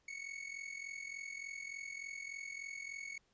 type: tone with amplitude modulation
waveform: 45% pulse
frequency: 2215 Hz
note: C#7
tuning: 2 cents flat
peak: -40 dBFS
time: 0.08-3.18 s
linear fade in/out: 5 ms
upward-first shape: sine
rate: 43.4 Hz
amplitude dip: 75%
effects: pink hiss -75 dBFS RMS until 3.33 s + resampled to 16000 Hz